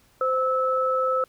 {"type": "tone pair together", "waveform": "sine", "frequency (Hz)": [517.9, 1305], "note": ["C5", "E6"], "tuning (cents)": [-18, -18], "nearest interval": "octave + major third", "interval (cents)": 1600, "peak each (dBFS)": -23, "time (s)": [0.21, 1.24], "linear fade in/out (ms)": 2, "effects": ["pink hiss -60 dBFS RMS until 1.28 s"]}